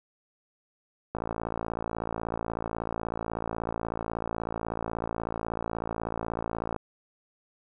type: click train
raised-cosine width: 1 ms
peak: -17 dBFS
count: 317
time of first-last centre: 1.15-6.763 s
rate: 56.3 Hz
effects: none